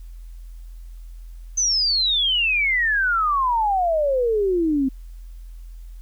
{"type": "exponential sweep", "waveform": "sine", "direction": "down", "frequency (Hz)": [6270, 258.2], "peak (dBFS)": -17, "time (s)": [1.57, 4.89], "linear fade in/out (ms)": 10, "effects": ["added 42 Hz sine -35 dBFS peak until 6.01 s", "white hiss -61 dBFS RMS until 6.01 s"]}